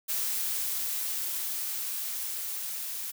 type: noise with level ramp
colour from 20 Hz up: blue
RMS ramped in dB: -30 to -36 dBFS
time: 0.08-3.12 s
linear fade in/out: 20 ms
effects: none